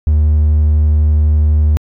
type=tone; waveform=triangle; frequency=76 Hz; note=D#2; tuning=40 cents flat; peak=-5 dBFS; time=0.07-1.77 s; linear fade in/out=0 ms; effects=tanh soft clip ceiling -1 dBFS